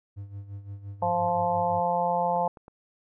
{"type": "tone with tremolo", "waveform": "triangle", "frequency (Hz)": 100, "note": "G2", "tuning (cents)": 35, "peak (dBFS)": -32, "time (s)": [0.16, 1.81], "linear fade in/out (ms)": 20, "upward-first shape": "sine", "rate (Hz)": 5.8, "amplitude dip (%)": 70}
{"type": "harmonic tone", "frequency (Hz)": 174.61, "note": "F3", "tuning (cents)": 0, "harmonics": [1, 3, 4, 5, 6], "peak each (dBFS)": [-35, -29, -28, -26, -36], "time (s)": [1.02, 2.48], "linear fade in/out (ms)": 5}
{"type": "clicks", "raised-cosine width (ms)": 1, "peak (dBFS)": -32, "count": 4, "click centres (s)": [1.286, 2.362, 2.572, 2.681]}
{"effects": []}